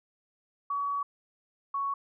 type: tone pair in turn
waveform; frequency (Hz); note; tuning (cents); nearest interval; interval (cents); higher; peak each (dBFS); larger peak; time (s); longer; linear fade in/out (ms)
sine; 1132 / 1112.6; C#6 / C#6; +36 / +6; unison; 30; first; -28; neither; 0.7-1.03 / 1.74-1.94; first; 5
effects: none